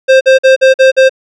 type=tone bursts; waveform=square; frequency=527 Hz; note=C5; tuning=12 cents sharp; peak=-3 dBFS; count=6; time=0.08-1.095 s; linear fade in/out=20 ms; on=130 ms; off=47 ms; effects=low-pass 4000 Hz 12 dB/octave